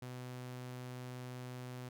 sawtooth tone, 125.6 Hz, B2, 30 cents sharp, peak -40 dBFS, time 0.02-1.89 s, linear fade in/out 5 ms, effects none

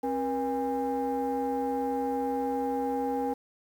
sine tone cluster, 267.6 / 480.3 / 813 Hz, C4 / B4 / G#5, +39 / -48 / -37 cents, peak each -30 dBFS, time 0.03-3.34 s, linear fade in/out 10 ms, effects tanh soft clip ceiling -22 dBFS + 9-bit

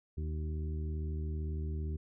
harmonic tone with a mistuned harmonic, 77.78 Hz, D#2, in tune, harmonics 1 / 2 / 3 / 4 / 5, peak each -34 / -43 / -49 / -51 / -49 dBFS, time 0.17-1.97 s, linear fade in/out 10 ms, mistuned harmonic 5, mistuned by -22 cents, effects none

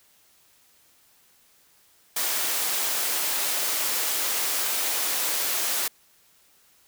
white high-pass noise, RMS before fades -26 dBFS, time 2.16-5.88 s, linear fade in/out 5 ms, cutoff 370 Hz, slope 12 dB/octave, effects white hiss -60 dBFS RMS until 6.87 s

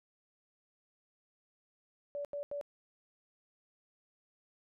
sine tone bursts, 575 Hz, D5, 37 cents flat, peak -36 dBFS, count 3, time 2.15-2.612 s, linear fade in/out 0 ms, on 98 ms, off 84 ms, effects none

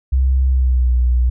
sine tone with pitch glide, 65.41 to 61.38 Hz, C2 to B1, 0 to -10 cents, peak -11 dBFS, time 0.12-1.3 s, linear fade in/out 10 ms, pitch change -110 cents, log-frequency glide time 0.47-0.93 s, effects none

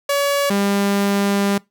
sawtooth tone pair in turn, 566 / 200.1 Hz, C#5 / G3, +36 / +36 cents, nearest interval octave + tritone, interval 1800 cents, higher first, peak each -12 dBFS, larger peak neither, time 0.09-0.5 / 0.5-1.58 s, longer second, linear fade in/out 5 ms, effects noise-tail reverb RT60 0.2 s tail -23 dB re dry

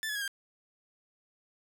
sawtooth tone with pitch steps, 1760 / 1703 / 1647.8 / 1594.5 Hz, A6 / G#6 / G#6 / G6, 0 / +43 / -14 / +29 cents, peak -29 dBFS, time 0.03-0.278 s, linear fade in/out 0 ms, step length 62 ms, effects none

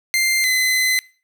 sawtooth tone pair in turn, 2093 / 2035 Hz, C7 / C7, 0 / -49 cents, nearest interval unison, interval 49 cents, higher first, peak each -12 dBFS, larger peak neither, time 0.14-0.44 / 0.44-0.99 s, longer second, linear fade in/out 0 ms, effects noise-tail reverb RT60 0.4 s tail -22 dB re dry

